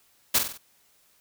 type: noise with echo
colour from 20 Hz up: white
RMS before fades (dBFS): -20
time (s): 0.34-0.39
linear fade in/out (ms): 10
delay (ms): 47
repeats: 4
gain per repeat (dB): -6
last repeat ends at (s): 0.578
effects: white hiss -63 dBFS RMS until 1.2 s